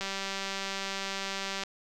click train, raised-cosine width 0.2 ms, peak -17 dBFS, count 318, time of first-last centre 0.01-1.636 s, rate 195 Hz, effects none

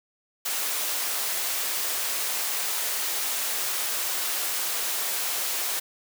white high-pass noise, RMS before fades -28 dBFS, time 0.45-5.8 s, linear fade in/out 10 ms, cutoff 450 Hz, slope 12 dB/octave, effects none

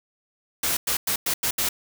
white noise bursts at uneven times, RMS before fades -24 dBFS, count 6, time 0.63-0.77 / 0.87-0.97 / 1.07-1.16 / 1.26-1.34 / 1.43-1.51 / 1.58-1.69 s, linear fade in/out 5 ms, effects none

